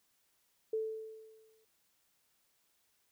sine tone with exponential decay, 440 Hz, A4, in tune, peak -30 dBFS, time 0.73-1.65 s, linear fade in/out 5 ms, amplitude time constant 200 ms, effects white hiss -75 dBFS RMS until 3.11 s

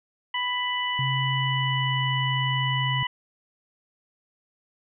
harmonic tone, 990 Hz, B5, 4 cents sharp, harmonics 1 / 2 / 3, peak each -29 / -29 / -29 dBFS, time 0.34-3.07 s, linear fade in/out 5 ms
sine tone with pitch glide, 133.1 to 132.03 Hz, C3 to C3, +30 to +16 cents, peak -25 dBFS, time 0.99-3.03 s, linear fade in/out 2 ms, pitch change -14 cents, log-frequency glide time 1.38-1.95 s
effects none

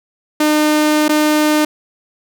sawtooth tone with dropouts, 303.5 Hz, D#4, 43 cents flat, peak -7 dBFS, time 0.4-1.65 s, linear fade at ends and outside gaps 5 ms, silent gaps 1.082-1.092 s, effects none

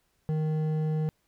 sine tone with hard clipping, 155.56 Hz, D#3, in tune, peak -27 dBFS, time 0.29-1.09 s, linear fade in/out 0 ms, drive 8 dB, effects pink hiss -72 dBFS RMS until 1.27 s

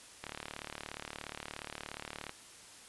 click train, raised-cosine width 0.3 ms, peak -24 dBFS, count 77, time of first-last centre 0.24-2.294 s, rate 37 Hz, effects white hiss -54 dBFS RMS until 2.88 s + resampled to 24000 Hz

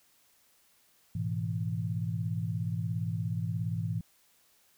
sine chord, E major, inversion first, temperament equal with one note detuned, 106.44 / 123.47 / 164.81 Hz, G#2 / B2 / E3, +43 / 0 / 0 cents, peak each -33 / -36 / -34 dBFS, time 1.15-4.01 s, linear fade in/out 5 ms, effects white hiss -66 dBFS RMS until 4.77 s

